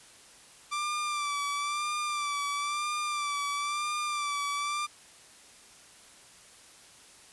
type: tone with vibrato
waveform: sawtooth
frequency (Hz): 1174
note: D6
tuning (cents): -1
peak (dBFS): -26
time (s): 0.71-4.87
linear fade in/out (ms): 20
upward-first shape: sine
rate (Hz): 1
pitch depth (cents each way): 42
effects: white hiss -54 dBFS RMS until 7.32 s + resampled to 24000 Hz